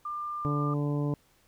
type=tone; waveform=sine; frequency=1195 Hz; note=D6; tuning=30 cents sharp; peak=-32 dBFS; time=0.05-0.74 s; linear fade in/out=5 ms
type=harmonic tone; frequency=145.6 Hz; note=D3; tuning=15 cents flat; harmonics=1 / 2 / 3 / 4 / 5 / 6 / 7; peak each=-28 / -32 / -37 / -41 / -50 / -47 / -45 dBFS; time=0.45-1.14 s; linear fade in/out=0 ms
effects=pink hiss -65 dBFS RMS until 1.47 s